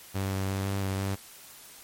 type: tone with pitch steps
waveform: sawtooth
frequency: 96.9 / 96.2 / 96.9 / 98.5 / 96.3 / 97.9 Hz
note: G2 / G2 / G2 / G2 / G2 / G2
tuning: -20 / -32 / -20 / +9 / -30 / -2 cents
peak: -24 dBFS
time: 0.14-1.16 s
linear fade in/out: 20 ms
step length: 170 ms
effects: white hiss -49 dBFS RMS until 1.83 s + MP3 64 kbps